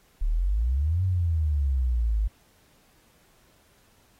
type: exponential two-way sweep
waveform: sine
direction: up then down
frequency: 34.48 to 95.1 to 50.3 Hz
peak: -21 dBFS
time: 0.21-2.28 s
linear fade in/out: 10 ms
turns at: 1.04 s
effects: pink hiss -62 dBFS RMS until 4.19 s + AAC 48 kbps